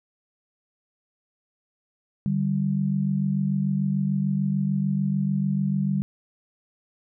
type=tone pair together; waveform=sine; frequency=147.6 / 194.38 Hz; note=D3 / G3; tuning=+9 / -14 cents; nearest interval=perfect fourth; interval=477 cents; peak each=-25 / -23 dBFS; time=2.26-6.02 s; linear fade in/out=0 ms; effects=none